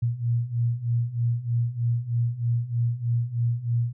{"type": "beating tone pair", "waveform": "sine", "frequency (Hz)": [116.54, 119.74], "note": ["A#2", "A#2"], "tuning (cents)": [0, 47], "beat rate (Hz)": 3.2, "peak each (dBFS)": [-27, -24], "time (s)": [0.02, 3.93], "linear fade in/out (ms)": 10, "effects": []}